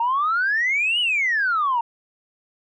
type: exponential two-way sweep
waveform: sine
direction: up then down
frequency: 909 to 2999 to 909 Hz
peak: -17 dBFS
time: 0-1.81 s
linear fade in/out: 5 ms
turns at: 1 s
effects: tanh soft clip ceiling -14 dBFS